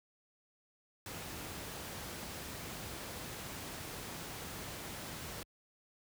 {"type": "noise", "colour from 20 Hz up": "pink", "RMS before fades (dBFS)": -44, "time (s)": [1.06, 5.43], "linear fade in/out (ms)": 2, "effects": ["high-pass 60 Hz 12 dB/octave"]}